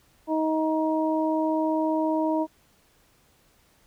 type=harmonic tone; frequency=315.1 Hz; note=D#4; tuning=22 cents sharp; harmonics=1 / 2 / 3; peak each=-24 / -27 / -29 dBFS; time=0.27-2.47 s; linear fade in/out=50 ms; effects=pink hiss -62 dBFS RMS until 3.86 s